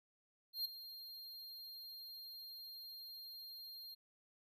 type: tone with ADSR envelope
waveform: square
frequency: 4204 Hz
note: C8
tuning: 7 cents sharp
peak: -36 dBFS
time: 0.53-3.95 s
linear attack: 120 ms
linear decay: 10 ms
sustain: -14 dB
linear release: 15 ms
effects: none